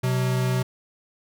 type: tone pair together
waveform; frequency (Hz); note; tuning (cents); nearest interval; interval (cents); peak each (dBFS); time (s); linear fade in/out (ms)
square; 127.1 / 185.42; C3 / F#3; -50 / +4; perfect fifth; 654; -22 / -31; 0.03-0.63; 10
effects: none